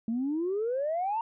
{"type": "exponential sweep", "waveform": "sine", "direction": "up", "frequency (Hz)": [219.9, 932], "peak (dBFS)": -26, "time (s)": [0.08, 1.21], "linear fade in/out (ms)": 2, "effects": ["tanh soft clip ceiling -23 dBFS"]}